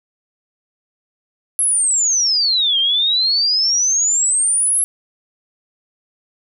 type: exponential two-way sweep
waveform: sine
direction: down then up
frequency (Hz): 11170 to 3136 to 11170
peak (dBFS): -13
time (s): 1.59-4.84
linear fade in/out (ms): 0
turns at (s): 2.79
effects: none